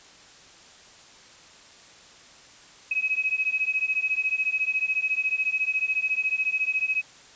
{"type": "beating tone pair", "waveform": "sine", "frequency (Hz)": [2540, 2554], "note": ["D#7", "D#7"], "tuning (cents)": [35, 45], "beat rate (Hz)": 14, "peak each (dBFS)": -26, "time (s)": [2.91, 7.02], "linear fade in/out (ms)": 5, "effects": ["white hiss -50 dBFS RMS until 7.35 s", "resampled to 16000 Hz"]}